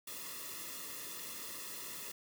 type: noise with comb filter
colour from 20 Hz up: white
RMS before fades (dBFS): -45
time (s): 0.07-2.12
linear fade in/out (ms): 5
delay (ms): 1.3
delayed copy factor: -0.9
effects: none